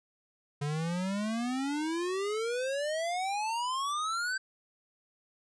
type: exponential sweep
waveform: square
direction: up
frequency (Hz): 142.2 to 1568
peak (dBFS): -31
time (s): 0.61-4.38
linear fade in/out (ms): 10
effects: resampled to 22050 Hz